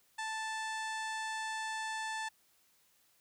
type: harmonic tone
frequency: 880 Hz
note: A5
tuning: in tune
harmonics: 1 / 2 / 3 / 4 / 5 / 6 / 7 / 8 / 9 / 10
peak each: -39 / -40 / -49 / -49 / -52 / -55 / -55 / -55 / -55 / -54 dBFS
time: 0.18-2.29 s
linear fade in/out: 10 ms
effects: white hiss -70 dBFS RMS until 3.2 s